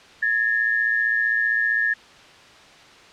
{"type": "tone pair together", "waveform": "sine", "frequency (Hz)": [1684.6, 1800], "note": ["G#6", "A6"], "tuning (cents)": [24, 39], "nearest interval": "minor second", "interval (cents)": 115, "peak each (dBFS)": -21, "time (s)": [0.22, 1.94], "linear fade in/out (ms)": 10, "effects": ["white hiss -47 dBFS RMS until 3.12 s", "low-pass 4000 Hz 12 dB/octave"]}